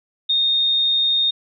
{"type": "tone", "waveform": "sine", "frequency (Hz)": 3684, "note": "A#7", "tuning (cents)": -21, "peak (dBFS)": -15, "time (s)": [0.29, 1.31], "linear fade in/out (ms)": 10, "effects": []}